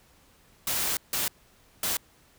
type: noise bursts at uneven times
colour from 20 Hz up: white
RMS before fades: -28 dBFS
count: 3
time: 0.67-0.97 / 1.13-1.28 / 1.83-1.97 s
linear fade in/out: 2 ms
effects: pink hiss -60 dBFS RMS until 2.38 s